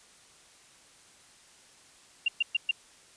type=tone bursts; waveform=sine; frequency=2783 Hz; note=F7; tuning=7 cents flat; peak=-22 dBFS; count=4; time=2.26-2.712 s; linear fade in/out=5 ms; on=23 ms; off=120 ms; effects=white hiss -57 dBFS RMS until 3.16 s + resampled to 22050 Hz